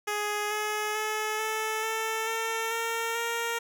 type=tone with pitch steps; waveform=10% pulse; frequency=417.1 / 423.7 / 430.3 / 437.1 / 443.9 / 450.9 / 458 / 465.2 Hz; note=G#4 / G#4 / A4 / A4 / A4 / A4 / A#4 / A#4; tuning=+7 / +35 / -39 / -11 / +15 / +42 / -31 / -4 cents; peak=-20 dBFS; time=0.07-3.59 s; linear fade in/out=10 ms; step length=440 ms; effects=none